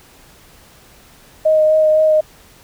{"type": "tone with vibrato", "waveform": "sine", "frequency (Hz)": 622.3, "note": "D#5", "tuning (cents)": 0, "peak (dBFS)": -9, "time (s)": [1.45, 2.21], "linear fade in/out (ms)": 10, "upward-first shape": "sine", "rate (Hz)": 3.9, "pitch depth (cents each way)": 13, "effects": ["pink hiss -46 dBFS RMS until 2.63 s"]}